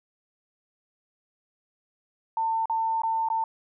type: tone with dropouts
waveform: sine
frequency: 898 Hz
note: A5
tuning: 35 cents sharp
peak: -23 dBFS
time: 2.37-3.44 s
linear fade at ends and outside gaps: 2 ms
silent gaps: 2.657-2.697 / 3.019-3.034 / 3.287-3.301 s
effects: none